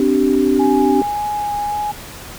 sine chord, C suspended second, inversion none, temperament equal with one note detuned, 261.6 / 293.7 / 387 Hz, C4 / D4 / G4, 0 / 0 / -22 cents, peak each -16 dBFS, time 0-1.02 s, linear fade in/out 2 ms
sine tone with vibrato, 830 Hz, G#5, 1 cent flat, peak -18 dBFS, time 0.59-1.92 s, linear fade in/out 10 ms, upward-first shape sine, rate 1.8 Hz, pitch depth 11 cents each way
effects pink hiss -34 dBFS RMS until 2.38 s

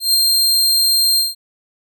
sawtooth tone with ADSR envelope, 4186 Hz, C8, in tune, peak -7 dBFS, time 0-1.35 s, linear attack 140 ms, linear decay 8 ms, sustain -2 dB, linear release 170 ms, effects none

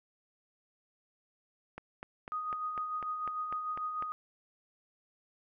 click train, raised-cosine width 0.5 ms, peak -27 dBFS, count 10, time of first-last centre 1.78-4.024 s, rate 4.01 Hz
sine tone with tremolo, 1244.5 Hz, D#6, in tune, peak -32 dBFS, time 2.32-4.12 s, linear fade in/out 0 ms, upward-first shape sine, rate 6.7 Hz, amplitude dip 40%
effects none

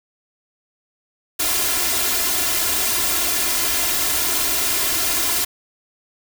white noise with comb filter, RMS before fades -20 dBFS, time 1.39-5.45 s, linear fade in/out 10 ms, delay 2.9 ms, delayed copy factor +0.95, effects none

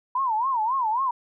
sine tone with vibrato, 965 Hz, B5, 40 cents flat, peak -21 dBFS, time 0.15-1.11 s, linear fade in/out 5 ms, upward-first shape sine, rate 3.7 Hz, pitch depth 210 cents each way, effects none

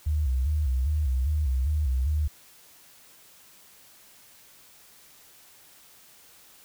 sine tone with vibrato, 69.9 Hz, C#2, 15 cents sharp, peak -22 dBFS, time 0.06-2.28 s, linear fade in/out 10 ms, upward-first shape square, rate 2.5 Hz, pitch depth 140 cents each way, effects white hiss -54 dBFS RMS until 6.64 s

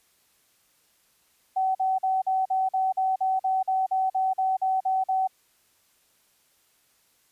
sine tone bursts, 759 Hz, F#5, 44 cents sharp, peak -21 dBFS, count 16, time 1.56-5.275 s, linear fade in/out 10 ms, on 190 ms, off 45 ms, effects white hiss -65 dBFS RMS until 7.31 s + resampled to 32000 Hz

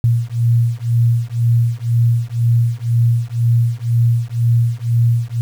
sine beating tone pair, 116.54 / 118.54 Hz, A#2 / A#2, 0 / +29 cents, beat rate 2 Hz, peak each -15 dBFS, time 0.04-5.41 s, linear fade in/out 0 ms, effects 7-bit

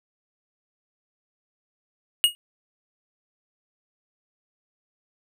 square tone with exponential decay, 2874 Hz, F7, 49 cents sharp, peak -11 dBFS, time 2.24-2.35 s, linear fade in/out 0 ms, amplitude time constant 23 ms, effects none

